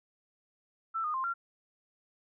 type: tone with pitch steps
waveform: sine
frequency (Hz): 1330 / 1228 / 1052 / 1377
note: E6 / D#6 / C6 / F6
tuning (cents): +15 / -23 / +9 / -25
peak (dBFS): -30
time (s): 0.94-1.34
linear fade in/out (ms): 20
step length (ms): 100
effects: none